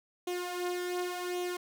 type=tone with flanger; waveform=sawtooth; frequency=357.3 Hz; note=F4; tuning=40 cents sharp; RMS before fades=-35 dBFS; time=0.27-1.57 s; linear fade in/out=5 ms; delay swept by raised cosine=0.3 to 3.4 ms; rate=0.89 Hz; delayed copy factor=+0.6; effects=none